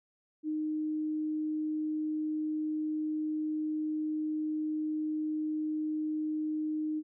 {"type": "tone", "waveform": "sine", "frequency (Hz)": 308.3, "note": "D#4", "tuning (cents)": -16, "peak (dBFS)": -30, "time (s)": [0.43, 7.03], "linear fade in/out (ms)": 50, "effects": []}